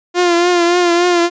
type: tone with vibrato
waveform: sawtooth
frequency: 349.2 Hz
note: F4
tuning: in tune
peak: -6 dBFS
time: 0.14-1.3 s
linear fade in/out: 50 ms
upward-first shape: triangle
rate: 3.5 Hz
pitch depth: 49 cents each way
effects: resampled to 16000 Hz